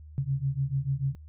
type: beating tone pair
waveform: sine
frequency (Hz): 133.3 / 140.1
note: C3 / C#3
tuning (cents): +33 / +19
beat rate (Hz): 6.8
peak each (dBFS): -29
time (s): 0.18-1.15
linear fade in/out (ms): 0
effects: added 76 Hz sine -44 dBFS peak until 1.28 s